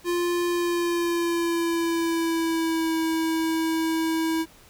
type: tone with pitch glide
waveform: square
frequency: 349.2 to 323.9 Hz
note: F4 to E4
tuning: 0 to -30 cents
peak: -23 dBFS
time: 0.04-4.46 s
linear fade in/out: 50 ms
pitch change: -130 cents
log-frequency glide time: 0.48-2.97 s
effects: pink hiss -52 dBFS RMS until 4.69 s